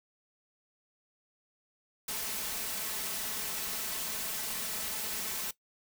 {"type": "noise with comb filter", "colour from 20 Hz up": "white", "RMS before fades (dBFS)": -36, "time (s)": [2.08, 5.51], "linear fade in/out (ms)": 5, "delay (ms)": 4.6, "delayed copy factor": 0.55, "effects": ["noise-tail reverb RT60 0.1 s tail -18 dB re dry"]}